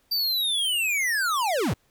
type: linear sweep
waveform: square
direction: down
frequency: 4699 to 64 Hz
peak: -23 dBFS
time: 0.11-1.74 s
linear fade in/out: 10 ms
effects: pink hiss -66 dBFS RMS until 1.9 s